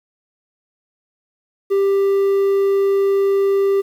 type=tone; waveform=triangle; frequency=394.3 Hz; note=G4; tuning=10 cents sharp; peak=-11 dBFS; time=1.7-3.82 s; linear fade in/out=20 ms; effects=8-bit